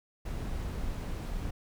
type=noise; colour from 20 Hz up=brown; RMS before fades=-35 dBFS; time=0.25-1.51 s; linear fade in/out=10 ms; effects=none